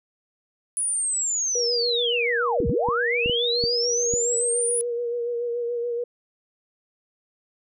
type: linear two-way sweep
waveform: sine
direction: down then up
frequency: 9956 to 38.89 to 9956 Hz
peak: -22 dBFS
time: 0.77-4.81 s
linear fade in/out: 0 ms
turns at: 2.68 s
type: tone with vibrato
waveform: sine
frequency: 476.3 Hz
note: A#4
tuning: 37 cents sharp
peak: -24 dBFS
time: 1.55-6.04 s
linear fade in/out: 5 ms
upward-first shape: sine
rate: 7 Hz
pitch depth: 29 cents each way
type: clicks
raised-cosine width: 3 ms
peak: -17 dBFS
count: 7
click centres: 2.603 / 2.696 / 2.887 / 3.26 / 3.297 / 3.639 / 4.138 s
effects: none